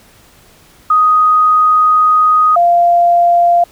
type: tone pair in turn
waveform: sine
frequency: 1248 / 693.8 Hz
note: D#6 / F5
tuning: +5 / -12 cents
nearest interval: minor seventh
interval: 1017 cents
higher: first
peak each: -6 dBFS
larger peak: neither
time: 0.9-2.56 / 2.56-3.64 s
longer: first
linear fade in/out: 5 ms
effects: pink hiss -45 dBFS RMS until 3.71 s